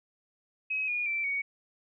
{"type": "tone with pitch steps", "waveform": "sine", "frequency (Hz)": [2547, 2440, 2338, 2240], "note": ["D#7", "D#7", "D7", "C#7"], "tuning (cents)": [40, -34, -8, 18], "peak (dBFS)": -28, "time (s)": [0.7, 1.42], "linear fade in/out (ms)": 10, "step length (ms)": 180, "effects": []}